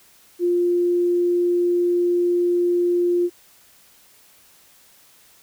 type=tone; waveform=sine; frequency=351 Hz; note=F4; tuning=9 cents sharp; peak=-16 dBFS; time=0.39-3.3 s; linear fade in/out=50 ms; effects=white hiss -53 dBFS RMS until 5.42 s